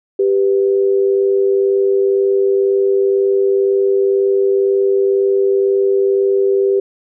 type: tone pair together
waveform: sine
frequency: 392.6 / 494.6 Hz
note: G4 / B4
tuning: +3 / +3 cents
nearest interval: major third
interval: 400 cents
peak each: -11 / -20 dBFS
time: 0.19-6.8 s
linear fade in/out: 5 ms
effects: none